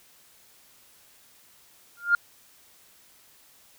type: tone with exponential growth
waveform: sine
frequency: 1405 Hz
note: F6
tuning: 10 cents sharp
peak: -12 dBFS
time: 1.97-2.15 s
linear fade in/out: 2 ms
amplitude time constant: 37 ms
effects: tanh soft clip ceiling -10 dBFS + white hiss -57 dBFS RMS until 3.78 s

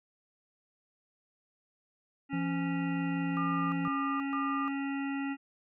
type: harmonic tone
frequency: 276.5 Hz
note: C#4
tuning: 4 cents flat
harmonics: 1 / 3 / 5 / 7 / 9 / 10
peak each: -32 / -43 / -45 / -44 / -49 / -48 dBFS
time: 2.29-5.37 s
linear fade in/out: 50 ms
type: tone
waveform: triangle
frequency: 170.7 Hz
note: F3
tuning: 39 cents flat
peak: -31 dBFS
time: 2.33-3.88 s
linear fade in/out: 2 ms
type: tone bursts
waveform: sine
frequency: 1203 Hz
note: D6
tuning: 41 cents sharp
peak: -32 dBFS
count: 3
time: 3.37-4.68 s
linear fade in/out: 0 ms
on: 350 ms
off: 130 ms
effects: none

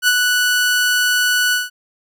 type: tone with ADSR envelope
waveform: sawtooth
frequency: 1480 Hz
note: F#6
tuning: in tune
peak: -6 dBFS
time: 0.02-1.7 s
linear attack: 58 ms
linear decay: 40 ms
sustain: -4 dB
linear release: 170 ms
effects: none

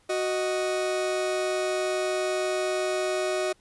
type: tone pair together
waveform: 40% pulse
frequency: 369.8 / 622 Hz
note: F#4 / D#5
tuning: -1 / -1 cents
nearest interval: major sixth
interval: 900 cents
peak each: -27 / -27 dBFS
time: 0.09-3.53 s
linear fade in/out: 10 ms
effects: pink hiss -63 dBFS RMS until 3.6 s + resampled to 24000 Hz

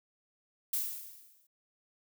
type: noise with exponential decay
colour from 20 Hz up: violet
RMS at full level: -30 dBFS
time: 0.73-1.47 s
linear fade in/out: 5 ms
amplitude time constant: 160 ms
effects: none

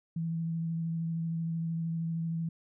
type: tone with vibrato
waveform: sine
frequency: 164.81 Hz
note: E3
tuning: in tune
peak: -30 dBFS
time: 0.16-2.49 s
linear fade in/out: 5 ms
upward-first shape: triangle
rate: 13 Hz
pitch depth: 19 cents each way
effects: none

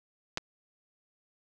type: clicks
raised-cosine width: 0.2 ms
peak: -13 / -25 dBFS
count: 2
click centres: 0.374 / 0.38 s
effects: none

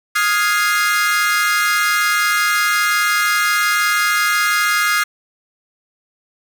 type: chord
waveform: 40% pulse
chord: F minor seventh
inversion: third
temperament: equal with one note detuned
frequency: 1244.5 / 1408.3 / 1661.2 / 2093 Hz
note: Eb6 / F6 / Ab6 / C7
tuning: 0 / +14 / 0 / 0 cents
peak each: -19 dBFS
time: 0.15-5.04 s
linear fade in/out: 10 ms
effects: none

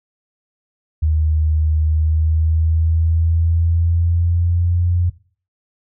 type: tone with pitch glide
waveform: sine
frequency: 77.78 to 87.81 Hz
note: D#2 to F2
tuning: 0 to +10 cents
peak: -13 dBFS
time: 1.02-5.1 s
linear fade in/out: 10 ms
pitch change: +210 cents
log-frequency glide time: 1.83-4.91 s
effects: noise-tail reverb RT60 0.4 s tail -17 dB re dry

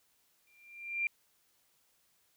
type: tone with exponential growth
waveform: sine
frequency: 2379 Hz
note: D7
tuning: 22 cents sharp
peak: -27 dBFS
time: 0.47-1.07 s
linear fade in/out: 1 ms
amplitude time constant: 130 ms
effects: white hiss -72 dBFS RMS until 2.36 s

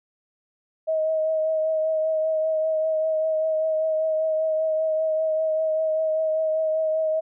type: tone with vibrato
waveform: sine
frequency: 632 Hz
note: D#5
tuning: 27 cents sharp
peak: -20 dBFS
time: 0.87-7.21 s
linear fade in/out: 20 ms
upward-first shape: triangle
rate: 5.1 Hz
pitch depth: 23 cents each way
effects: none

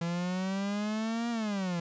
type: exponential two-way sweep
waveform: 45% pulse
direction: up then down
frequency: 167.7 to 237.8 to 167.7 Hz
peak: -30 dBFS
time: 0.01-1.8 s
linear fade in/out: 5 ms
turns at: 1.3 s
effects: resampled to 16000 Hz + 12-bit

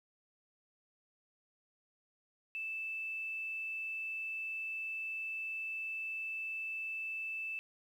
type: tone with quantisation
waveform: sine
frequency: 2637 Hz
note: E7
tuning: in tune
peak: -37 dBFS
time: 2.55-7.59 s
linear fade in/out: 0 ms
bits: 11
effects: none

